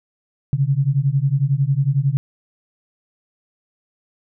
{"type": "beating tone pair", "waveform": "sine", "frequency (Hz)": [132.8, 143.8], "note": ["C3", "D3"], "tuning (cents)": [26, -36], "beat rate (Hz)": 11, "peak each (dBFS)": -18, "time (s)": [0.53, 2.17], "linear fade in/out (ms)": 0, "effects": []}